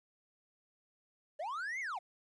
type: linear two-way sweep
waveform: triangle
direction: up then down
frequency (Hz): 554.4 to 2217 to 663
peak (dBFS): -35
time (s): 1.39-1.99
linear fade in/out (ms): 10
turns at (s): 1.8
effects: resampled to 22050 Hz + 12-bit